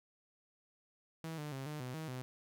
sawtooth tone with pitch steps, 162 / 149.4 / 134.2 / 150.9 / 126.5 / 158.6 / 127.6 Hz, E3 / D3 / C3 / D3 / B2 / D#3 / C3, -30 / +30 / +44 / +47 / +42 / +33 / -43 cents, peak -37 dBFS, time 1.24-2.22 s, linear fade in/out 0 ms, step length 140 ms, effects none

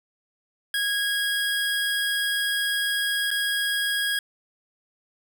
25% pulse tone with dropouts, 1646 Hz, G#6, 16 cents flat, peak -19 dBFS, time 0.74-4.19 s, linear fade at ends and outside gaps 2 ms, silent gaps 3.306-3.312 s, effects none

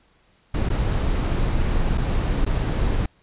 brown noise with dropouts, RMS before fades -21 dBFS, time 0.54-3.06 s, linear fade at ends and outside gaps 5 ms, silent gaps 0.69-0.7 / 1.976-1.98 / 2.45-2.463 s, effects pink hiss -60 dBFS RMS until 3.22 s + resampled to 8000 Hz

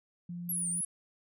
sine tone, 174.2 Hz, F3, 4 cents flat, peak -37 dBFS, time 0.29-0.81 s, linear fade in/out 5 ms
sine linear two-way sweep, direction down then up, 11700 to 8630 to 10930 Hz, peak -30 dBFS, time 0.49-0.85 s, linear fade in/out 5 ms, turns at 0.69 s
effects tanh soft clip ceiling -25 dBFS

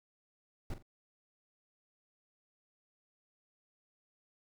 brown noise with echo, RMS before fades -38 dBFS, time 0.7-0.74 s, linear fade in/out 2 ms, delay 43 ms, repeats 2, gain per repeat -11 dB, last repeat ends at 0.826 s, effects none

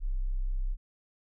sine tone, 32.32 Hz, C1, 20 cents flat, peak -27 dBFS, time 0-0.77 s, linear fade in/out 50 ms, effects none

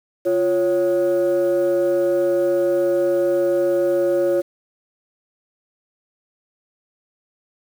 sine tone pair together, 349.2 / 554.3 Hz, F4 / C#5, 0 / 0 cents, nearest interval minor sixth, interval 800 cents, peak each -17 / -16 dBFS, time 0.25-4.42 s, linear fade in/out 20 ms, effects tanh soft clip ceiling -12 dBFS + 7-bit

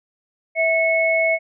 sine tone pair together, 653 / 2196 Hz, E5 / C#7, -17 / -17 cents, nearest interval octave + major sixth, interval 2100 cents, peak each -18 dBFS, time 0.55-1.39 s, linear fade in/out 50 ms, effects none

